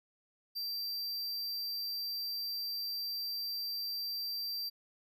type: tone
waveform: square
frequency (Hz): 4699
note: D8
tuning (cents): 0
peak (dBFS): -36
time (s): 0.55-4.7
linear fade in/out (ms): 20
effects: none